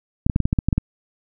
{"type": "clicks", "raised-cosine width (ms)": 5, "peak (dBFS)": -5, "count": 10, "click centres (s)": [0.265, 0.298, 0.361, 0.403, 0.455, 0.529, 0.588, 0.686, 0.728, 0.78], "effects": []}